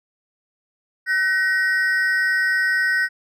triangle ring-modulated tone, 1701 Hz, G#6, 41 cents sharp, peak -12 dBFS, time 1.06-3.09 s, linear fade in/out 50 ms, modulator 188 Hz, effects none

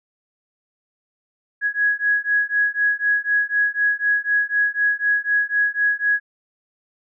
sine beating tone pair, 1665 / 1669 Hz, G#6 / G#6, +4 / +8 cents, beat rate 4 Hz, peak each -20 dBFS, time 1.61-6.2 s, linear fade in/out 50 ms, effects none

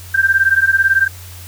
sine beating tone pair, 1568 / 1586 Hz, G6 / G6, 0 / +20 cents, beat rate 18 Hz, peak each -13 dBFS, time 0.14-1.08 s, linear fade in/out 10 ms, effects added 89 Hz sine -33 dBFS peak until 1.47 s + white hiss -38 dBFS RMS until 1.47 s

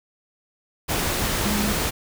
sine tone in noise, 207.7 Hz, G#3, in tune, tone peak -23 dBFS, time 1.44-1.73 s, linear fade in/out 20 ms, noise pink, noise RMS -24 dBFS, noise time 0.88-1.91 s, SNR -2 dB, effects none

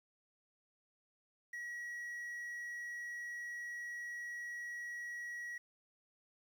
triangle tone with quantisation, 1915 Hz, A#6, 46 cents sharp, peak -40 dBFS, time 1.53-5.58 s, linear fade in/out 5 ms, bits 11, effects none

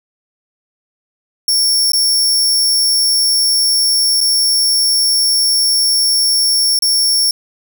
sawtooth tone with dropouts, 5470 Hz, F8, 37 cents flat, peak -8 dBFS, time 1.48-7.31 s, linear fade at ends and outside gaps 2 ms, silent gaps 1.92-1.933 / 4.206-4.211 / 6.79-6.822 s, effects none

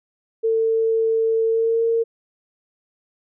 sine tone with pitch glide, 449 to 458.2 Hz, A4 to A#4, +35 to -30 cents, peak -16 dBFS, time 0.43-2.04 s, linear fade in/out 20 ms, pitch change +35 cents, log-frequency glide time 1.43-1.84 s, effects none

